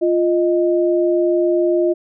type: tone pair together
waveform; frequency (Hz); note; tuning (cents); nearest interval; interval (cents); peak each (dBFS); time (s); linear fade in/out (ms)
sine; 348.9 / 621.7; F4 / D#5; -2 / -2; minor seventh; 1000; -14 / -19; 0.01-1.94; 20
effects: none